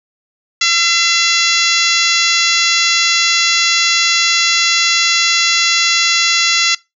harmonic tone, 679 Hz, F5, 49 cents flat, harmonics 2 / 3 / 4 / 5 / 6 / 7 / 8 / 9 / 10, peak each -21 / -17 / -18 / -19 / -18 / -20 / -21 / -21 / -22 dBFS, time 0.61-6.75 s, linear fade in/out 5 ms, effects noise-tail reverb RT60 0.2 s tail -21 dB re dry

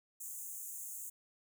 pink high-pass noise, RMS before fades -45 dBFS, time 0.2-1.1 s, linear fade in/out 10 ms, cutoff 6500 Hz, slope 96 dB/octave, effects none

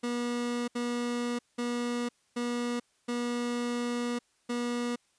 30% pulse tone bursts at uneven times, 241 Hz, B3, 42 cents flat, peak -27 dBFS, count 6, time 0.03-0.68 / 0.75-1.39 / 1.58-2.09 / 2.36-2.8 / 3.08-4.19 / 4.49-4.96 s, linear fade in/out 10 ms, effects white hiss -70 dBFS RMS until 5.18 s + resampled to 22050 Hz

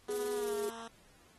10% pulse tone with pitch glide, 246.9 to 229 Hz, B3 to A#3, 0 to -31 cents, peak -36 dBFS, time 0.08-0.88 s, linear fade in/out 5 ms, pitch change -131 cents, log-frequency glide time 0.32-0.55 s
sine tone, 415.3 Hz, G#4, in tune, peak -33 dBFS, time 0.09-0.69 s, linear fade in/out 2 ms
blue noise with tremolo, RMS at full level -43 dBFS, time 0.1-0.7 s, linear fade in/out 10 ms, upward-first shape square, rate 19 Hz, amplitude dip 50%
effects pink hiss -64 dBFS RMS until 1.38 s + AAC 32 kbps

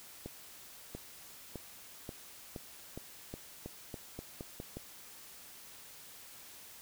accelerating click train, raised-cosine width 2 ms, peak -28 dBFS, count 13, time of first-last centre 0.26-4.77 s, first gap 690 ms, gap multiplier 0.88, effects white hiss -53 dBFS RMS until 6.81 s

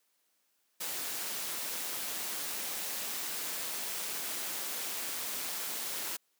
white noise with amplitude modulation, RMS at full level -36 dBFS, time 0.8-6.17 s, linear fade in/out 10 ms, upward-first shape sine, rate 170 Hz, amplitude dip 25%, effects white hiss -75 dBFS RMS until 6.39 s + high-pass 200 Hz 12 dB/octave

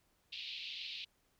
white band-pass noise, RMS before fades -45 dBFS, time 0.32-1.05 s, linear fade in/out 10 ms, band 2500 to 4200 Hz, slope 48 dB/octave, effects pink hiss -75 dBFS RMS until 1.39 s

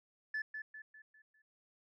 sine tone with echo, 1737 Hz, A6, 23 cents flat, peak -33 dBFS, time 0.34-0.42 s, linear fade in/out 5 ms, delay 200 ms, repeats 5, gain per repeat -7 dB, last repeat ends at 1.42 s, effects tanh soft clip ceiling -33 dBFS

